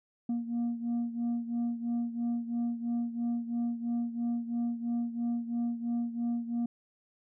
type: beating tone pair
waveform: sine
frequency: 235.4 / 238.4 Hz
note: A#3 / A#3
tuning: +17 / +39 cents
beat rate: 3 Hz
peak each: -29 / -33 dBFS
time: 0.29-6.66 s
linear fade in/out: 5 ms
effects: tanh soft clip ceiling -27 dBFS